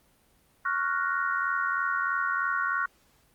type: chord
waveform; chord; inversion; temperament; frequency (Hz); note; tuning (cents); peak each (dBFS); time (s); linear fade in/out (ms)
sine; Gb major seventh; second; equal; 1108.7 / 1396.9 / 1480 / 1864.7; Db6 / F6 / Gb6 / Bb6; 0 / 0 / 0 / 0; -30 / -30 / -30 / -36; 0.65-2.86; 5
effects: pink hiss -64 dBFS RMS until 3.34 s + Opus 32 kbps